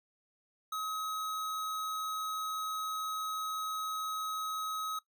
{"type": "tone", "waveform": "square", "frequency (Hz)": 1273, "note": "D#6", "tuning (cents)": 39, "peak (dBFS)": -35, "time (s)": [0.72, 4.99], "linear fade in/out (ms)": 5, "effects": ["noise-tail reverb RT60 0.1 s tail -18 dB re dry"]}